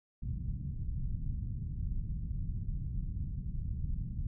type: low-pass noise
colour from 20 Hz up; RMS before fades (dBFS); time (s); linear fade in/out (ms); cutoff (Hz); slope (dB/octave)
pink; -36; 0.22-4.27; 5; 160; 24
effects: none